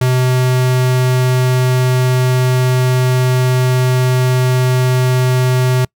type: tone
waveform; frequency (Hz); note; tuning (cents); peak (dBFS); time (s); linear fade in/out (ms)
square; 127.4; C3; -46; -11; 0.01-5.85; 5
effects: noise-tail reverb RT60 0.1 s tail -26 dB re dry